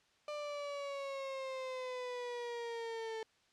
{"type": "exponential sweep", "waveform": "35% pulse", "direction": "down", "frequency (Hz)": [597, 441.5], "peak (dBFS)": -38, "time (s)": [0.28, 3.23], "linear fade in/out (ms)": 2, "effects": ["white hiss -71 dBFS RMS until 3.52 s", "low-pass 5000 Hz 12 dB/octave"]}